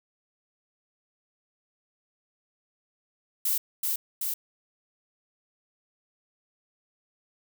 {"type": "noise with echo", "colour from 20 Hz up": "violet", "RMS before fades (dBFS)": -26, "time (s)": [3.45, 3.58], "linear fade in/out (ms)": 5, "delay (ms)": 380, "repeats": 2, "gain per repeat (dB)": -2, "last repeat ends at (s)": 4.34, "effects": []}